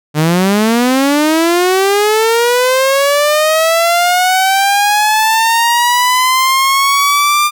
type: linear sweep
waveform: sawtooth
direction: up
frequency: 146.83 to 1200 Hz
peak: -5 dBFS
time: 0.14-7.51 s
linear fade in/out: 50 ms
effects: none